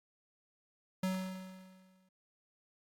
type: tone with exponential decay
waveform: square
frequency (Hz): 187.2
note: F#3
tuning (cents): +20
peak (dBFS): -31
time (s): 1.03-2.09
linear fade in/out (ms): 5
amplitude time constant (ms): 230
effects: AAC 64 kbps